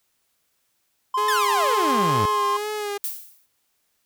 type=tone with pitch glide; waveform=triangle; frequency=1037 to 1054.5 Hz; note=C6 to C6; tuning=-16 to +13 cents; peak=-18 dBFS; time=1.14-2.57 s; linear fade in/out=5 ms; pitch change=+29 cents; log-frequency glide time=1.4-1.92 s
type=tone with vibrato; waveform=sawtooth; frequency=415.3 Hz; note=G#4; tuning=in tune; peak=-22 dBFS; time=1.17-2.98 s; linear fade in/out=10 ms; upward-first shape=sine; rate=2.1 Hz; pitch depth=42 cents each way
type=exponential sweep; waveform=sawtooth; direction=down; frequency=1838 to 92.5 Hz; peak=-19 dBFS; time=1.28-2.26 s; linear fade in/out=5 ms
type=noise with exponential decay; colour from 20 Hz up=violet; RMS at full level=-25 dBFS; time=3.04-3.46 s; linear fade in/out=0 ms; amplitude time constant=91 ms
effects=white hiss -70 dBFS RMS until 4.05 s